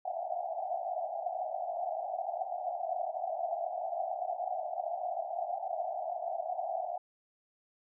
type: band-pass noise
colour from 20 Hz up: white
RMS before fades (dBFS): -36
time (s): 0.05-6.98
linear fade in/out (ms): 5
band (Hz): 650 to 760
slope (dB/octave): 96
effects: none